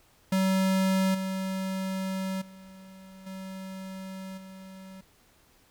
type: tone with level steps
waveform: square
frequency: 190 Hz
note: F#3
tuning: 46 cents sharp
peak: -23 / -30 / -47 / -38 / -44 dBFS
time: 0.32-5.01 s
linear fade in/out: 5 ms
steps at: 1.14 / 2.41 / 3.26 / 4.37 s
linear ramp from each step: 10 ms
effects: pink hiss -62 dBFS RMS until 5.7 s